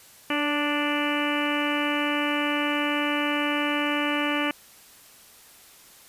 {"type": "harmonic tone with a mistuned harmonic", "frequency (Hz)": 293.7, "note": "D4", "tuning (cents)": 0, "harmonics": [1, 2, 3, 4, 5, 6, 7, 8, 9, 10], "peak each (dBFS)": [-27, -32, -34, -32, -35, -33, -36, -32, -36, -33], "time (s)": [0.3, 4.51], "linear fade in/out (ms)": 2, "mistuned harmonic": 2, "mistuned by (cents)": -22, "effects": ["white hiss -51 dBFS RMS until 6.08 s", "resampled to 32000 Hz"]}